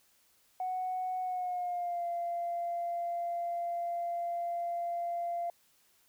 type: tone with pitch glide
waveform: sine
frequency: 740 to 690.4 Hz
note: F#5 to F5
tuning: 0 to -20 cents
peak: -31 dBFS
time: 0.6-5.5 s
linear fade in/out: 2 ms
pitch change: -120 cents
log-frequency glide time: 1.21-2.06 s
effects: tanh soft clip ceiling -27 dBFS + white hiss -68 dBFS RMS until 6.08 s